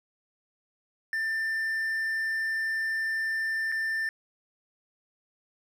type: tone with dropouts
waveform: triangle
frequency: 1786 Hz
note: A6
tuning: 25 cents sharp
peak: -25 dBFS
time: 1.13-4.09 s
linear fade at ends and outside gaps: 1 ms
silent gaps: 3.718-3.722 s
effects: none